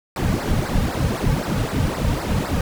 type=noise with flanger; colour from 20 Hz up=brown; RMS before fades=-21 dBFS; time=0.16-2.61 s; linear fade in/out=2 ms; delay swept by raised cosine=0.3 to 3 ms; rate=3.9 Hz; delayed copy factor=-1; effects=none